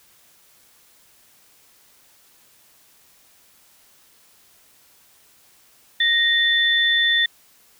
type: tone pair together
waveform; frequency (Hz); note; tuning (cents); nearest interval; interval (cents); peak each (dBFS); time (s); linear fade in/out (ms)
sine; 1864.7 / 3520; A#6 / A7; 0 / 0; major seventh; 1100; -18; 6-7.26; 5
effects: white hiss -55 dBFS RMS until 7.79 s